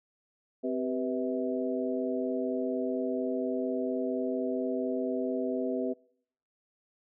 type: harmonic tone with a mistuned harmonic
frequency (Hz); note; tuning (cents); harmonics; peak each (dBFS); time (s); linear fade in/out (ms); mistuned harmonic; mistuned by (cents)
129; C3; -24; 2 / 3 / 4 / 5; -32 / -34 / -35 / -36; 0.63-5.94; 20; 4; -85
effects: noise-tail reverb RT60 0.7 s tail -26 dB re dry